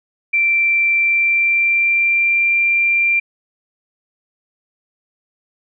sine tone with pitch glide, 2349 to 2372 Hz, D7 to D7, 0 to +17 cents, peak -12 dBFS, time 0.33-3.2 s, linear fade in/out 10 ms, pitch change +17 cents, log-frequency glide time 0.94-2.54 s, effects none

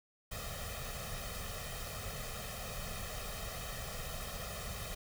pink noise with comb filter, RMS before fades -42 dBFS, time 0.31-4.95 s, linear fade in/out 10 ms, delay 1.6 ms, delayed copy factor +0.9, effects none

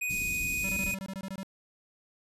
square tone, 2489 Hz, D#7, in tune, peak -30 dBFS, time 0.01-0.95 s, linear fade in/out 10 ms
pink band-stop noise, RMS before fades -39 dBFS, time 0.09-0.95 s, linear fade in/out 20 ms, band 320 to 4500 Hz, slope 24 dB/octave
square tone bursts, 192.5 Hz, G3, 31 cents flat, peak -36 dBFS, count 11, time 0.64-1.431 s, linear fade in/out 0 ms, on 51 ms, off 23 ms
effects resampled to 32000 Hz

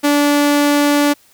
sawtooth tone, 290 Hz, D4, 22 cents flat, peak -7 dBFS, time 0.03-1.14 s, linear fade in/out 20 ms, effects white hiss -51 dBFS RMS until 1.33 s

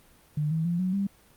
sine tone with pitch steps, 150 / 160.77 / 172.3 / 184.67 / 197.93 Hz, D3 / E3 / F3 / F#3 / G3, +37 / -43 / -23 / -3 / +17 cents, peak -24 dBFS, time 0.37-1.07 s, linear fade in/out 5 ms, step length 140 ms, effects pink hiss -58 dBFS RMS until 1.36 s + Opus 32 kbps

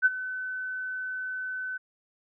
sine tone with ADSR envelope, 1513 Hz, F#6, 38 cents sharp, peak -15 dBFS, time 0.02-1.78 s, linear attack 36 ms, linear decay 30 ms, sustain -16 dB, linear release 15 ms, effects none

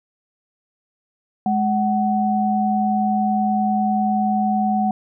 sine tone pair together, 210 / 748.4 Hz, G#3 / F#5, +19 / +20 cents, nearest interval octave + minor seventh, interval 2201 cents, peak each -19 dBFS, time 1.46-4.91 s, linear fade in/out 2 ms, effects none

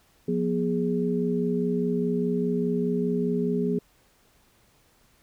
sine tone cluster, 176.7 / 241.6 / 414.5 Hz, F3 / B3 / G#4, +21 / -38 / -3 cents, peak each -27 dBFS, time 0.28-3.79 s, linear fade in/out 5 ms, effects pink hiss -62 dBFS RMS until 5.22 s

